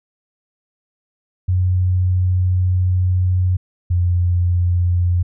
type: tone pair in turn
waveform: sine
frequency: 91.4 / 88.44 Hz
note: F#2 / F2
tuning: -21 / +22 cents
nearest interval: minor second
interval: 57 cents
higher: first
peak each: -13 dBFS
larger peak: neither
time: 1.48-3.57 / 3.9-5.23 s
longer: first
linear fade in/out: 10 ms
effects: none